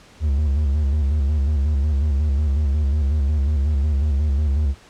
triangle tone with vibrato, 72.3 Hz, D2, 27 cents flat, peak -14 dBFS, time 0.2-4.75 s, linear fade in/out 50 ms, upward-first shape square, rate 5.5 Hz, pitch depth 86 cents each way, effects pink hiss -48 dBFS RMS until 4.89 s + low-pass 7000 Hz 12 dB/octave

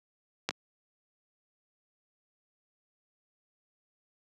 clicks, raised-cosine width 0.2 ms, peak -11 / -16 dBFS, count 2, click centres 0.49 / 0.508 s, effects high-pass 200 Hz 12 dB/octave

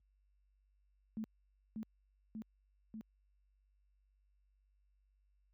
sine tone with echo, 218.9 Hz, A3, 9 cents flat, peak -38 dBFS, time 1.17-1.24 s, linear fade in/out 0 ms, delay 590 ms, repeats 3, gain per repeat -2 dB, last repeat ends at 3.01 s, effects added 49 Hz sine -62 dBFS peak until 5.53 s + high-pass 80 Hz 12 dB/octave

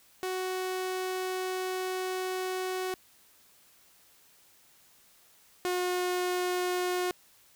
sawtooth tone pair in turn, 371.4 / 361 Hz, F#4 / F#4, +7 / -43 cents, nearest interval unison, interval 50 cents, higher first, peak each -27 / -24 dBFS, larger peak second, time 0.23-2.94 / 5.65-7.11 s, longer first, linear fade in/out 0 ms, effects white hiss -61 dBFS RMS until 7.55 s

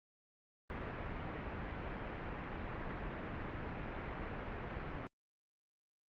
pink low-pass noise, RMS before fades -43 dBFS, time 0.7-5.07 s, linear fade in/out 0 ms, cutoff 2300 Hz, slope 24 dB/octave, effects Opus 24 kbps

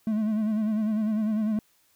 triangle tone with vibrato, 215.5 Hz, A3, 36 cents flat, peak -21 dBFS, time 0.07-1.59 s, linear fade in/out 2 ms, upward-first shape sine, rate 10 Hz, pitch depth 56 cents each way, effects white hiss -65 dBFS RMS until 1.95 s

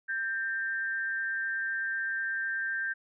sine tone pair together, 1577 / 1808 Hz, G6 / A6, +10 / +47 cents, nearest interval major second, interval 237 cents, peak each -30 / -37 dBFS, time 0.08-2.94 s, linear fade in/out 20 ms, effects none

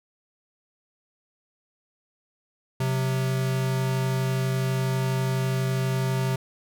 square tone pair together, 130.81 / 182.96 Hz, C3 / F#3, 0 / -19 cents, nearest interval tritone, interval 581 cents, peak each -24 / -33 dBFS, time 2.8-6.36 s, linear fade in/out 5 ms, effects none

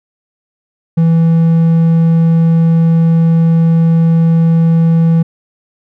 triangle tone, 164.81 Hz, E3, in tune, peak -4 dBFS, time 0.97-5.23 s, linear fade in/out 10 ms, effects none

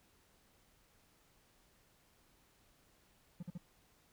triangle tone bursts, 174.2 Hz, F3, 4 cents flat, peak -39 dBFS, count 3, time 3.4-3.578 s, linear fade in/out 5 ms, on 28 ms, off 47 ms, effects pink hiss -70 dBFS RMS until 4.12 s

